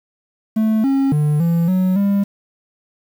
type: tone with pitch steps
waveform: triangle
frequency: 218.7 / 272.1 / 149.3 / 168.4 / 185.5 / 199.9 Hz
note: A3 / C#4 / D3 / E3 / F#3 / G3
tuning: -10 / -32 / +29 / +37 / +5 / +34 cents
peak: -11 dBFS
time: 0.56-2.24 s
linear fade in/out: 10 ms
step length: 280 ms
effects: 7-bit

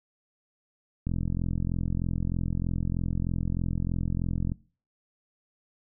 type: click train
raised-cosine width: 5 ms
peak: -17 dBFS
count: 150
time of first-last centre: 1.07-4.519 s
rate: 43.2 Hz
effects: noise-tail reverb RT60 0.4 s tail -22 dB re dry

